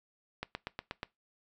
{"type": "click train", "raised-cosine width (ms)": 0.3, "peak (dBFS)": -20, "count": 6, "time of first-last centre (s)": [0.43, 1.031], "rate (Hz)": 8.32, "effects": ["noise-tail reverb RT60 0.2 s tail -21 dB re dry"]}